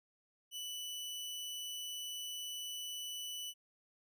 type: tone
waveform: sawtooth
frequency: 2974 Hz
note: F#7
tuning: 8 cents sharp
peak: -38 dBFS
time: 0.51-3.54 s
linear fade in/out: 50 ms
effects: none